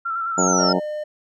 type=tone with vibrato; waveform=sine; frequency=1347 Hz; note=E6; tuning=37 cents sharp; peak=-22 dBFS; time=0.05-0.73 s; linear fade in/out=10 ms; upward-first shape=square; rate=9.4 Hz; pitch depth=34 cents each way
type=harmonic tone; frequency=91.8 Hz; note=F#2; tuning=13 cents flat; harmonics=2 / 3 / 4 / 5 / 6 / 7 / 8 / 9 / 10; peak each=-23 / -25 / -26 / -27 / -28 / -28 / -29 / -30 / -30 dBFS; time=0.37-0.8 s; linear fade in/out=20 ms
type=exponential sweep; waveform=sine; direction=down; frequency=7030 to 5080 Hz; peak=-20 dBFS; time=0.38-0.73 s; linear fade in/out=5 ms
type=tone; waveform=triangle; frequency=604 Hz; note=D5; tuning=48 cents sharp; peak=-23 dBFS; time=0.59-1.04 s; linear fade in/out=10 ms
effects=none